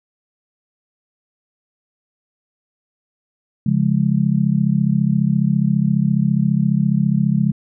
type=chord; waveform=sine; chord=Db major; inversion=none; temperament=just; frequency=138.59 / 173.24 / 207.9 Hz; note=Db3 / F3 / Ab3; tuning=0 / -14 / +2 cents; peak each=-18 dBFS; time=3.66-7.52 s; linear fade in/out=5 ms; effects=none